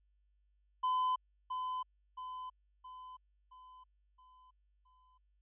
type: tone with echo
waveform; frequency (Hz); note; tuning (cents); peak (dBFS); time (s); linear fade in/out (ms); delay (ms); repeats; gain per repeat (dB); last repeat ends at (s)
triangle; 1015; B5; +47; -28; 0.83-1.16; 10; 670; 6; -6; 5.18
effects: added 50 Hz sine -70 dBFS peak until 5.41 s + resampled to 8000 Hz